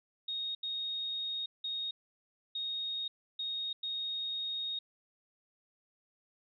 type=tone bursts at uneven times; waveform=sine; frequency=3729 Hz; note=A#7; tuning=in tune; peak=-34 dBFS; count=6; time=0.28-0.55 / 0.63-1.46 / 1.64-1.91 / 2.55-3.08 / 3.39-3.73 / 3.83-4.79 s; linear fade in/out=5 ms; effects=none